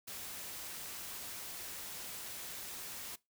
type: noise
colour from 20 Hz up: white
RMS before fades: -45 dBFS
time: 0.07-3.16 s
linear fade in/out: 10 ms
effects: noise-tail reverb RT60 0.2 s tail -21 dB re dry